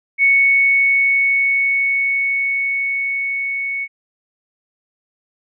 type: tone with level ramp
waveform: sine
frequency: 2217 Hz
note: C#7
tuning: in tune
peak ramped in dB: -9 to -20 dBFS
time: 0.18-3.88 s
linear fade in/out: 50 ms
effects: none